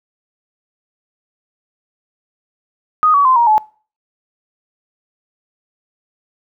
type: tone with pitch steps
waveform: sine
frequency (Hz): 1244 / 1134.2 / 1034.1 / 942.8 / 859.5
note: D#6 / C#6 / C6 / A#5 / A5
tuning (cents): -1 / +39 / -21 / +19 / -41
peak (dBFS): -8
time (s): 3.03-3.58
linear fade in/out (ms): 0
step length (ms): 110
effects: noise-tail reverb RT60 0.4 s tail -23 dB re dry